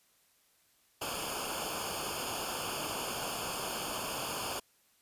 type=noise with comb filter; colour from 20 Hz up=pink; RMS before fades=-37 dBFS; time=1.01-4.6 s; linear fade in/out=10 ms; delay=0.51 ms; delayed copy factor=-0.9; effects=white hiss -69 dBFS RMS until 5.01 s + resampled to 32000 Hz